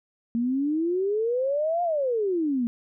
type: exponential two-way sweep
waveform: sine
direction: up then down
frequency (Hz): 228.4 to 713 to 228.4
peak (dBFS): -22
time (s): 0.35-2.67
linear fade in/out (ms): 0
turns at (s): 1.83
effects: none